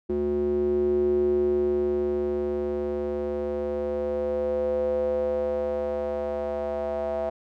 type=tone with band-pass filter sweep; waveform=square; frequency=72.8 Hz; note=D2; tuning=15 cents flat; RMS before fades=-26 dBFS; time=0.09-7.3 s; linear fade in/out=10 ms; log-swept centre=330 to 630 Hz; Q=7.2; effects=none